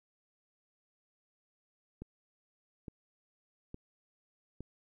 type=click train; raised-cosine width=3 ms; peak=-30 dBFS; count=4; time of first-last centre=2.02-4.606 s; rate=1.16 Hz; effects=12-bit